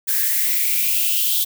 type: noise with high-pass filter sweep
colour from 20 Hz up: violet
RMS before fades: -19 dBFS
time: 0.07-1.45 s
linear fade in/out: 20 ms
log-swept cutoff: 1600 to 3400 Hz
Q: 6.4
effects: none